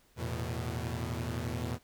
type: chord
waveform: sawtooth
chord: E suspended fourth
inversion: none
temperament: equal with one note detuned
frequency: 82.41 / 111.99 / 123.47 Hz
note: E2 / A2 / B2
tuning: 0 / +31 / 0 cents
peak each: -34 dBFS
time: 0.16-1.79 s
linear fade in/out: 50 ms
effects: pink hiss -66 dBFS RMS until 1.83 s